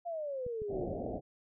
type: exponential sweep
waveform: sine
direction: down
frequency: 704 to 342.4 Hz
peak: -35 dBFS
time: 0.05-0.88 s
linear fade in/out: 20 ms
type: clicks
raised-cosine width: 5 ms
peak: -33 dBFS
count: 3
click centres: 0.465 / 0.619 / 0.75 s
type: low-pass noise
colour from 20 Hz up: white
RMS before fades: -38 dBFS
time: 0.68-1.21 s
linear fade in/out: 50 ms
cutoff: 730 Hz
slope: 96 dB/octave
effects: none